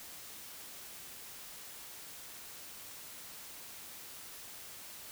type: silence
effects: white hiss -49 dBFS RMS until 5.11 s